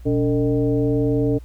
sine tone with frequency modulation, 286.2 Hz, D4, 45 cents flat, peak -16 dBFS, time 0.05-1.39 s, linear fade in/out 20 ms, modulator 164 Hz, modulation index 1.3, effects added 60 Hz sine -36 dBFS peak until 1.44 s + pink hiss -57 dBFS RMS until 1.44 s

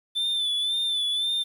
triangle tone with vibrato, 3520 Hz, A7, in tune, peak -22 dBFS, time 0.15-1.44 s, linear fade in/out 20 ms, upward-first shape sine, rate 1.9 Hz, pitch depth 50 cents each way, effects 9-bit

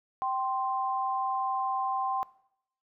sine tone pair together, 777.8 / 1046.5 Hz, G5 / C6, -14 / 0 cents, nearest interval perfect fourth, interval 514 cents, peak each -30 / -30 dBFS, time 0.22-2.23 s, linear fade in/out 0 ms, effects noise-tail reverb RT60 0.7 s tail -20 dB re dry

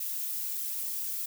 violet noise with flanger, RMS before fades -34 dBFS, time 0-1.26 s, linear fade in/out 5 ms, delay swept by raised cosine 1.5 to 3.2 ms, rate 3.3 Hz, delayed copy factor +0.55, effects none

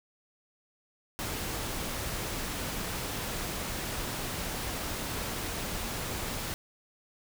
pink noise, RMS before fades -35 dBFS, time 1.19-6.54 s, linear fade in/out 0 ms, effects none

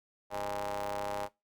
sawtooth ring-modulated tone, 100.1 Hz, G2, 37 cents sharp, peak -27 dBFS, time 0.3-1.29 s, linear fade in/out 50 ms, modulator 717 Hz, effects noise-tail reverb RT60 0.2 s tail -20 dB re dry

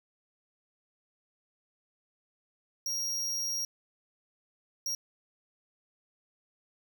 45% pulse tone bursts at uneven times, 5630 Hz, F8, 13 cents sharp, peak -31 dBFS, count 2, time 2.86-3.65 / 4.86-4.95 s, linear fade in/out 2 ms, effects 11-bit

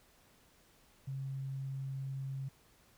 sine tone, 135.1 Hz, C#3, 44 cents flat, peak -37 dBFS, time 1.07-2.49 s, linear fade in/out 10 ms, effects pink hiss -66 dBFS RMS until 2.97 s

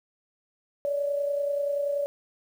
sine tone pair together, 569.6 / 600 Hz, C#5 / D5, +47 / +37 cents, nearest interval minor second, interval 90 cents, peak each -25 / -35 dBFS, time 0.85-2.06 s, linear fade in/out 0 ms, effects 9-bit

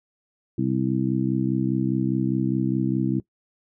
harmonic tone, 64.9 Hz, C2, 13 cents flat, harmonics 2 / 3 / 4 / 5, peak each -26 / -26 / -26 / -26 dBFS, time 0.58-3.2 s, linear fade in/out 5 ms, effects noise-tail reverb RT60 0.1 s tail -20 dB re dry

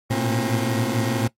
20% pulse tone cluster, 110.7 / 115.1 / 122 / 268.4 Hz, A2 / A#2 / B2 / C4, +11 / -22 / -21 / +44 cents, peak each -21 dBFS, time 0.1-1.28 s, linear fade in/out 10 ms, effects noise-tail reverb RT60 0.1 s tail -19 dB re dry + MP3 64 kbps

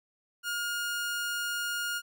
sawtooth tone, 1425 Hz, F6, 34 cents sharp, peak -27 dBFS, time 0.43-2.02 s, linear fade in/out 50 ms, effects none

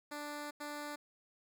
10% pulse tone bursts at uneven times, 294.2 Hz, D4, 3 cents sharp, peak -33 dBFS, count 2, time 0.11-0.51 / 0.6-0.96 s, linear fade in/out 10 ms, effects none

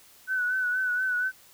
sine tone with vibrato, 1496 Hz, F#6, 19 cents sharp, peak -24 dBFS, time 0.27-1.32 s, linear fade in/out 50 ms, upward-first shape sine, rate 4.2 Hz, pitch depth 41 cents each way, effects white hiss -55 dBFS RMS until 1.53 s

